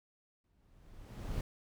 brown noise with exponential growth, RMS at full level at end -35 dBFS, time 0.44-1.41 s, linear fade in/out 2 ms, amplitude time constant 210 ms, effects none

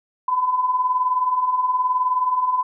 sine beating tone pair, 991 / 1010 Hz, B5 / B5, +6 / +39 cents, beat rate 19 Hz, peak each -25 / -18 dBFS, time 0.28-2.63 s, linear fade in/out 5 ms, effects none

